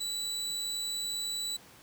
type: tone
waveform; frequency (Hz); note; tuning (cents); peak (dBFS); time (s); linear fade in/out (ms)
30% pulse; 3951; B7; 0; -30; 0-1.57; 10
effects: pink hiss -55 dBFS RMS until 1.82 s + high-pass 100 Hz 12 dB/octave